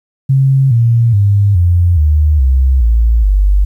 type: tone with pitch steps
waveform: sine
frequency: 134.8 / 116.67 / 100.99 / 87.41 / 75.65 / 65.48 / 56.68 / 49.06 Hz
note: C#3 / A#2 / G#2 / F2 / D#2 / C2 / A#1 / G1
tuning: -48 / +2 / -48 / +2 / -48 / +2 / -48 / +2 cents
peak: -6 dBFS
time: 0.29-3.65 s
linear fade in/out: 10 ms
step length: 420 ms
effects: 8-bit